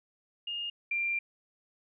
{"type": "tone pair in turn", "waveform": "sine", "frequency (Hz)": [2836, 2377], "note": ["F7", "D7"], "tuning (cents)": [26, 20], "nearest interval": "minor third", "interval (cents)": 306, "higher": "first", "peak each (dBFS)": [-33, -28], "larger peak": "second", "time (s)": [[0.47, 0.7], [0.91, 1.19]], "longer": "second", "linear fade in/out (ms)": 5, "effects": []}